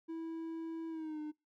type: tone with pitch glide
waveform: triangle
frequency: 326.9 to 303.3 Hz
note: E4 to D#4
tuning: -14 to -44 cents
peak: -37 dBFS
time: 0.08-1.32 s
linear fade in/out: 20 ms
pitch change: -130 cents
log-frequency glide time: 0.89-1.2 s
effects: noise-tail reverb RT60 0.2 s tail -24 dB re dry